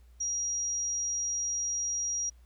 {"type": "tone", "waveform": "sine", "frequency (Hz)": 5720, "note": "F8", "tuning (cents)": 41, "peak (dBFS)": -29, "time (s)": [0.2, 2.3], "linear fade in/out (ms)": 10, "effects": ["added 60 Hz sine -53 dBFS peak until 2.45 s", "pink hiss -70 dBFS RMS until 2.45 s"]}